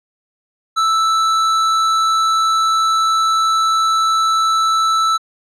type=tone; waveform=square; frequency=1318.5 Hz; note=E6; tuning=in tune; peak=-13 dBFS; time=0.76-5.18 s; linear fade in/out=20 ms; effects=low-pass 6000 Hz 12 dB/octave